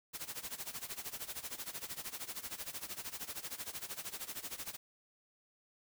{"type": "noise with tremolo", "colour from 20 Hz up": "white", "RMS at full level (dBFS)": -41, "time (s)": [0.13, 4.77], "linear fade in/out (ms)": 20, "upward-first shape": "sine", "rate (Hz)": 13, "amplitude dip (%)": 85, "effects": []}